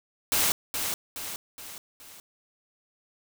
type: noise with echo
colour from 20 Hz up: white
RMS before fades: -24 dBFS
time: 0.32-0.52 s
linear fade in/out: 0 ms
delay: 420 ms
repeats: 4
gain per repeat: -6 dB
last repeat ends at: 2.2 s
effects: none